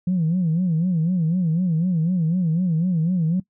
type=tone with vibrato; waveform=sine; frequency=171.1 Hz; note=F3; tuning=35 cents flat; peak=-16 dBFS; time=0.07-3.4 s; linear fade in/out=5 ms; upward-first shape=sine; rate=4 Hz; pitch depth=150 cents each way; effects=noise-tail reverb RT60 0.1 s tail -22 dB re dry + tanh soft clip ceiling -14 dBFS